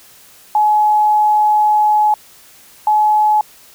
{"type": "tone pair in turn", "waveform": "sine", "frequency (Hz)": [847, 850.2], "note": ["G#5", "G#5"], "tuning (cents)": [34, 40], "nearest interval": "unison", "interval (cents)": 6, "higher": "second", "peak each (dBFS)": -9, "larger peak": "neither", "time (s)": [[0.55, 2.14], [2.87, 3.41]], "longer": "first", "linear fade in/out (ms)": 2, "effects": ["white hiss -44 dBFS RMS until 3.74 s"]}